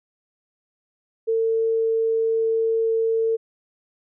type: tone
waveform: sine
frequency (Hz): 450.3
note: A4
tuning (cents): +40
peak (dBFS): -18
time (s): 1.27-3.37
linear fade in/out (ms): 20
effects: none